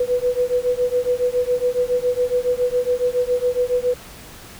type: beating tone pair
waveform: sine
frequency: 491.1 / 498.3 Hz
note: B4 / B4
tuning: -10 / +15 cents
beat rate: 7.2 Hz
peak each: -20 dBFS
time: 0-3.94 s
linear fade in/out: 5 ms
effects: pink hiss -40 dBFS RMS until 4.59 s